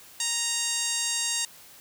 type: tone with band-pass filter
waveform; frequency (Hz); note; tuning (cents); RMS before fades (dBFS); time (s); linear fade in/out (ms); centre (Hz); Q
15% pulse; 932.3; A#5; 0; -28; 0.2-1.45; 2; 6600; 9.6
effects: white hiss -50 dBFS RMS until 1.8 s